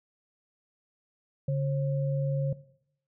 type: tone pair together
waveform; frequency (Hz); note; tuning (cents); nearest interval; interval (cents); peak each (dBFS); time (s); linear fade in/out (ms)
sine; 141.83 / 537; C#3 / C5; +40 / +45; octave + major seventh; 2305; -25 / -34; 1.48-2.53; 5
effects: noise-tail reverb RT60 0.7 s tail -18 dB re dry